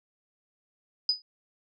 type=tone with exponential decay; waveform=sine; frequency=4978 Hz; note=D#8; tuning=in tune; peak=-18 dBFS; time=1.09-1.22 s; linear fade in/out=2 ms; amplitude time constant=28 ms; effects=none